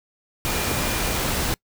sine tone in noise, 2408 Hz, D7, 43 cents sharp, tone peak -35 dBFS, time 0.47-1.18 s, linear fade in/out 0 ms, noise pink, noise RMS -24 dBFS, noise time 0.45-1.54 s, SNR -14 dB, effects noise-tail reverb RT60 0.1 s tail -26 dB re dry

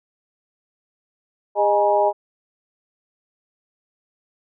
sine tone cluster, 406.4 / 616 / 831 / 957 Hz, G#4 / D#5 / G#5 / A#5, -38 / -17 / +1 / +45 cents, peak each -22 / -18 / -19 / -24 dBFS, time 1.55-2.13 s, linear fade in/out 50 ms, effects none

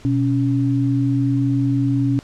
sine tone pair together, 124.2 / 278.5 Hz, B2 / C#4, +10 / +8 cents, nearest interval octave + major second, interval 1398 cents, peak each -18 dBFS, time 0.05-2.19 s, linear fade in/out 0 ms, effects pink hiss -46 dBFS RMS until 2.23 s + low-pass 7000 Hz 12 dB/octave

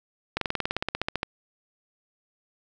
slowing click train, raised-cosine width 0.3 ms, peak -10 dBFS, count 16, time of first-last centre 0.37-1.231 s, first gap 43 ms, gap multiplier 1.04, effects none

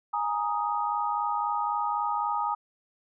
sine chord, Ab suspended second, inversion none, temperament just, 830.6 / 934.4 / 1245.9 Hz, Ab5 / Bb5 / Eb6, 0 / +4 / +2 cents, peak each -30 dBFS, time 0.13-2.55 s, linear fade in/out 10 ms, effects none

